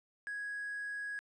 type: tone with hard clipping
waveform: triangle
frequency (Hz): 1661.2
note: G#6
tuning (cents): 0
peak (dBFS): -38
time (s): 0.27-1.19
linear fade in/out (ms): 0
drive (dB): 4
effects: resampled to 24000 Hz